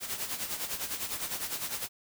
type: noise with tremolo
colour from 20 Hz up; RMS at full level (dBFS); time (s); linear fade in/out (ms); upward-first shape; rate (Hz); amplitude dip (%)
white; -33; 0-1.89; 50; sine; 9.9; 65
effects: none